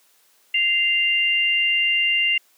sine tone pair together, 2087 / 2788 Hz, C7 / F7, -5 / -4 cents, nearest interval perfect fourth, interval 501 cents, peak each -22 / -18 dBFS, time 0.54-2.38 s, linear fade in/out 5 ms, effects white hiss -59 dBFS RMS until 2.57 s + high-pass 300 Hz 12 dB/octave

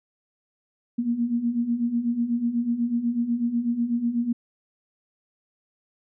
sine beating tone pair, 231.4 / 239.5 Hz, A#3 / A#3, -13 / +47 cents, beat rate 8.1 Hz, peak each -28 / -23 dBFS, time 0.98-4.33 s, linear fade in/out 10 ms, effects none

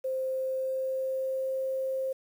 sine tone with pitch glide, 523.3 to 528.5 Hz, C5 to C5, 0 to +17 cents, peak -28 dBFS, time 0.04-2.13 s, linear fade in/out 10 ms, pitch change +17 cents, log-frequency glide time 0.27-1.61 s, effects 9-bit

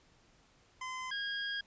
25% pulse tone pair in turn, 1028 / 1631.8 Hz, C6 / G#6, -31 / -31 cents, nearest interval minor sixth, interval 800 cents, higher second, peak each -35 / -31 dBFS, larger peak second, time 0.81-1.11 / 1.11-1.61 s, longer second, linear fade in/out 5 ms, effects pink hiss -66 dBFS RMS until 1.66 s + resampled to 16000 Hz

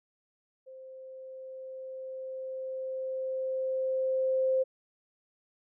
sine tone with level ramp, 523.3 Hz, C5, in tune, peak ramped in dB -45 to -23 dBFS, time 0.66-4.64 s, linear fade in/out 20 ms, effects none

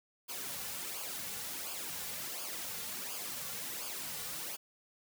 white noise with flanger, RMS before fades -41 dBFS, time 0.28-4.57 s, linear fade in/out 20 ms, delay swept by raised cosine 0.51 to 3.21 ms, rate 1.4 Hz, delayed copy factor -0.65, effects none

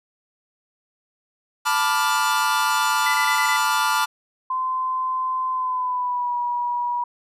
45% pulse chord, B half-diminished seventh, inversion third, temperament equal with one note detuned, 880 / 987.8 / 1174.7 / 1408.3 Hz, A5 / B5 / D6 / F6, 0 / 0 / 0 / +14 cents, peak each -24 dBFS, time 1.65-4.06 s, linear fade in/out 20 ms
sine tone bursts, 2000 Hz, B6, 21 cents sharp, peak -23 dBFS, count 5, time 3.06-3.567 s, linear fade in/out 5 ms, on 83 ms, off 23 ms
sine tone with pitch glide, 1031 to 967.5 Hz, C6 to B5, -26 to -36 cents, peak -21 dBFS, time 4.5-7.04 s, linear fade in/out 5 ms, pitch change -110 cents, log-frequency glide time 5.51-6.37 s
effects resampled to 32000 Hz

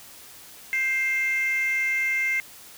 sine tone with frequency modulation, 2100 Hz, C7, 6 cents sharp, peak -20 dBFS, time 0.73-2.4 s, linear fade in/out 0 ms, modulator 531 Hz, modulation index 0.41, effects tanh soft clip ceiling -19 dBFS + white hiss -46 dBFS RMS until 2.77 s

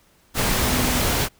sine tone in noise, 247.8 Hz, B3, 6 cents sharp, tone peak -25 dBFS, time 0.62-1.05 s, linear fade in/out 50 ms, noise pink, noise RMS -21 dBFS, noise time 0.34-1.29 s, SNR -7 dB, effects pink hiss -58 dBFS RMS until 1.39 s

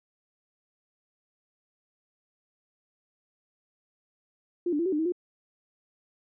sine tone with pitch steps, 349.8 / 293.6 / 339.4 / 378.8 / 299.9 / 320.8 / 355.6 Hz, F4 / D4 / F4 / F#4 / D4 / E4 / F4, +3 / 0 / -49 / +41 / +36 / -47 / +31 cents, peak -24 dBFS, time 4.66-5.122 s, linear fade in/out 5 ms, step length 66 ms, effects none

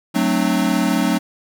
square chord, D dominant seventh, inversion first, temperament equal with one note detuned, 185 / 220 / 261.6 / 300.2 Hz, F#3 / A3 / C4 / D4, 0 / 0 / 0 / +38 cents, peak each -22 dBFS, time 0.14-1.19 s, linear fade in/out 20 ms, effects none

